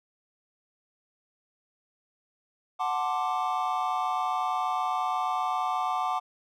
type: chord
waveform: triangle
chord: D dominant seventh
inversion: first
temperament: equal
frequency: 740 / 880 / 1046.5 / 1174.7 Hz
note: F#5 / A5 / C6 / D6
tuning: 0 / 0 / 0 / 0 cents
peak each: -28 / -31 / -32 / -29 dBFS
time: 2.79-6.2 s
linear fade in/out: 20 ms
effects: none